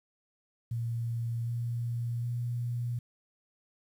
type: tone with pitch steps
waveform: sine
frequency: 116.54 / 118.37 / 120.23 Hz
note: A#2 / A#2 / B2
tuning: 0 / +27 / -46 cents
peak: -30 dBFS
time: 0.71-2.99 s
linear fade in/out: 5 ms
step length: 760 ms
effects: 10-bit